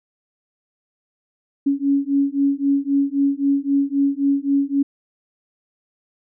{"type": "beating tone pair", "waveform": "sine", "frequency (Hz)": [277.2, 281], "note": ["C#4", "C#4"], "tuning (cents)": [0, 24], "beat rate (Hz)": 3.8, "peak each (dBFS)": -19, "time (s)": [1.66, 4.83], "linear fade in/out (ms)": 10, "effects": []}